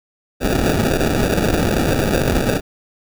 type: noise with sample-and-hold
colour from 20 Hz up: white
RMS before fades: -17 dBFS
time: 0.4-2.61 s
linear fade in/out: 50 ms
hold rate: 1050 Hz
effects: none